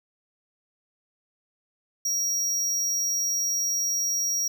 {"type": "tone", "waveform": "square", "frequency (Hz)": 5670, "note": "F8", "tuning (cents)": 25, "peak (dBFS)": -24, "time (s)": [2.05, 4.48], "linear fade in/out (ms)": 5, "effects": ["11-bit"]}